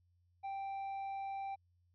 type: tone with tanh clipping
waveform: sine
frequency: 784 Hz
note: G5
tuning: in tune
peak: -40 dBFS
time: 0.43-1.56 s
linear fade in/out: 20 ms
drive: 5 dB
effects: added 88 Hz sine -70 dBFS peak until 1.94 s